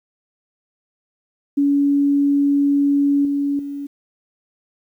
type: tone with level steps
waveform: sine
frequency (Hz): 283.2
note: C#4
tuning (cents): +37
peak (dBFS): -13 / -17 / -25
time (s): 1.57-3.87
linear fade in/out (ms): 10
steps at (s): 3.25 / 3.59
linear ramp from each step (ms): 2
effects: 9-bit